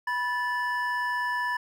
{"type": "tone pair together", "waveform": "triangle", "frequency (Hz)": [981, 1744.9], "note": ["B5", "A6"], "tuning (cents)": [-12, -15], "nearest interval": "minor seventh", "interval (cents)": 997, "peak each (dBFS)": -27, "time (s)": [0.07, 1.57], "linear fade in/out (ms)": 5, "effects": []}